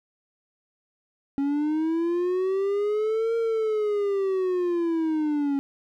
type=linear two-way sweep; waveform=triangle; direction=up then down; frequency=275.3 to 461.7 to 275.3 Hz; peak=-20 dBFS; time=1.38-5.59 s; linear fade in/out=0 ms; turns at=3.36 s; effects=none